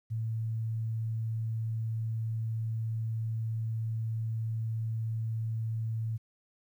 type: tone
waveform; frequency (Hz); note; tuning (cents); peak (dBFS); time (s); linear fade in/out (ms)
sine; 112.1; A2; +33; -30; 0.1-6.18; 20
effects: 11-bit